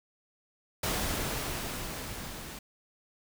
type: noise with level ramp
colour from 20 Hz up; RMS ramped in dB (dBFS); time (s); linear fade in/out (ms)
pink; -30 to -43; 0.83-2.59; 5
effects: none